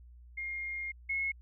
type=tone pair in turn; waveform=sine; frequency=2128 / 2175 Hz; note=C7 / C#7; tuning=+29 / -33 cents; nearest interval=unison; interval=38 cents; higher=second; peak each=-35 / -30 dBFS; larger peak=second; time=0.37-0.92 / 1.09-1.32 s; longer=first; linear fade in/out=10 ms; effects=added 60 Hz sine -51 dBFS peak until 1.41 s